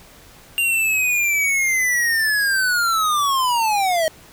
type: linear sweep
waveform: square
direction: down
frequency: 2794 to 622.3 Hz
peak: -17 dBFS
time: 0.58-4.08 s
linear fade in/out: 0 ms
effects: pink hiss -46 dBFS RMS until 4.32 s